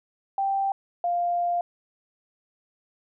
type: tone pair in turn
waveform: sine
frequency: 784 / 698.5 Hz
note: G5 / F5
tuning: 0 / 0 cents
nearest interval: major second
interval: 200 cents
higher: first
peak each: -22 dBFS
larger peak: neither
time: 0.38-0.72 / 1.04-1.61 s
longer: second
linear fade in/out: 2 ms
effects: none